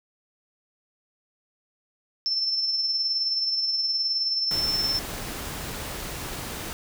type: tone with tremolo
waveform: sine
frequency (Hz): 5330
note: E8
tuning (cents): +18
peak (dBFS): -21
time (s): 2.26-4.99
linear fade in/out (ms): 0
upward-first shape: sine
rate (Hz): 19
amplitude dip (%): 40
type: noise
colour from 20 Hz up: pink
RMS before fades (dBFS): -34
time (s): 4.51-6.73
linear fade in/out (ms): 0
effects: none